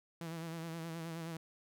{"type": "tone with vibrato", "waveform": "sawtooth", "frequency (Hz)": 164.81, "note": "E3", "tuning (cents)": 0, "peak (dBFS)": -37, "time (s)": [0.21, 1.37], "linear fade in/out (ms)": 2, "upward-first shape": "sine", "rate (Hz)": 9.5, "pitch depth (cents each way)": 45, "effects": []}